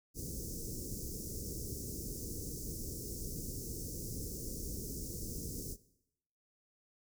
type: band-stop noise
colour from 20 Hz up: pink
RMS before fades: -42 dBFS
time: 0.14-5.77 s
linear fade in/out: 50 ms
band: 470 to 5300 Hz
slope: 48 dB/octave
effects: noise-tail reverb RT60 0.8 s tail -18 dB re dry